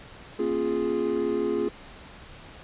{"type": "chord", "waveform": "triangle", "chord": "Bb minor seventh", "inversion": "none", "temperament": "equal with one note detuned", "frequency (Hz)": [233.1, 271.5, 349.2, 415.3], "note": ["Bb3", "Db4", "F4", "Ab4"], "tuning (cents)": [0, -36, 0, 0], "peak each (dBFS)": [-31, -30, -26, -25], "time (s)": [0.39, 1.69], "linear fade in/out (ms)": 5, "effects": ["pink hiss -46 dBFS RMS until 2.63 s", "resampled to 8000 Hz"]}